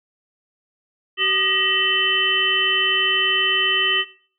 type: harmonic tone with a mistuned harmonic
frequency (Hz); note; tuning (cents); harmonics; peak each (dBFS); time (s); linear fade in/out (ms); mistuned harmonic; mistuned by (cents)
380.5; F#4; +48; 1 / 3 / 5 / 7 / 8; -29 / -28 / -23 / -23 / -19; 1.17-4.05; 50; 3; +120
effects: noise-tail reverb RT60 0.5 s tail -19 dB re dry